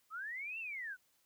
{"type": "linear two-way sweep", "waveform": "sine", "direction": "up then down", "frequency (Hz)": [1217, 2747, 1431], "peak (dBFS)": -40, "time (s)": [0.1, 0.97], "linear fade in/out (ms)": 50, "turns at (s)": 0.59, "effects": ["white hiss -74 dBFS RMS until 1.25 s"]}